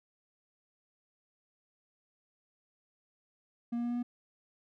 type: tone with pitch steps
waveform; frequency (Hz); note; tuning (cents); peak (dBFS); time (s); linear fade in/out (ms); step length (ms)
triangle; 236.2 / 237.8 / 239.5 / 241.2 / 242.8; A#3 / A#3 / A#3 / B3 / B3; +23 / +35 / +47 / -41 / -29; -29; 3.72-4.03; 10; 62
effects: none